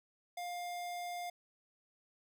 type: tone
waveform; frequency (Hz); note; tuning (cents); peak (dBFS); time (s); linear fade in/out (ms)
square; 705; F5; +16; -40; 0.37-1.3; 5
effects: none